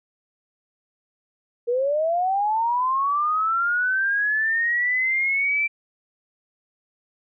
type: linear sweep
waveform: sine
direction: up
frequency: 465.8 to 2349 Hz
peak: -19 dBFS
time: 1.67-5.68 s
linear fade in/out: 20 ms
effects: none